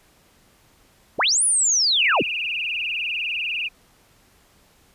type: linear two-way sweep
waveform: sine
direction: up then down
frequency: 56.6 to 10050 to 56.6 Hz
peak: -16 dBFS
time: 1.18-2.23 s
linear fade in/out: 20 ms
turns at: 1.44 s
type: tone with vibrato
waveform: sine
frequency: 2631 Hz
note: E7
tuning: 4 cents flat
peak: -23 dBFS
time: 1.99-3.69 s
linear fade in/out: 20 ms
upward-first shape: triangle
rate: 20 Hz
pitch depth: 190 cents each way
effects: pink hiss -57 dBFS RMS until 4.94 s + resampled to 32000 Hz